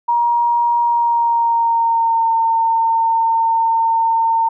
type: tone with pitch glide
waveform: sine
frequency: 947 to 908.9 Hz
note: A#5 to A#5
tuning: +27 to -44 cents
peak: -12 dBFS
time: 0.08-4.49 s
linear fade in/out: 10 ms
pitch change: -71 cents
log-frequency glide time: 0.82-2.31 s
effects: none